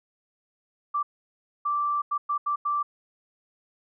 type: tone bursts at uneven times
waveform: sine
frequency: 1170 Hz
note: D6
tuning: 7 cents flat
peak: -23 dBFS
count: 6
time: 0.94-1.03 / 1.65-2.02 / 2.11-2.18 / 2.29-2.38 / 2.46-2.56 / 2.65-2.83 s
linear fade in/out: 10 ms
effects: none